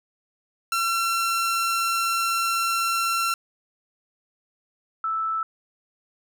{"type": "tone pair in turn", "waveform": ["sawtooth", "sine"], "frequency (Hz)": [1356, 1316.6], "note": ["E6", "E6"], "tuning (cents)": [49, -3], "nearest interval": "minor second", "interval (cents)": 52, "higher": "first", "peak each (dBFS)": [-18, -23], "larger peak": "first", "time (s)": [[0.72, 3.34], [5.04, 5.43]], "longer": "first", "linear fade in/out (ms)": 2, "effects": []}